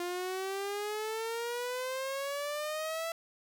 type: exponential sweep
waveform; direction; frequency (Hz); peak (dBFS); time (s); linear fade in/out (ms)
sawtooth; up; 349 to 667; -30; 0-3.12; 2
effects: none